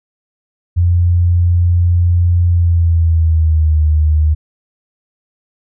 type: tone with pitch glide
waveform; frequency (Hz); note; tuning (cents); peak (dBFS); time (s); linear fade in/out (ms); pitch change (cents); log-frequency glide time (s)
sine; 87.31 to 76.89; F2 to D#2; 0 to -20; -8; 0.76-4.35; 20; -220; 2.47-3.82
effects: none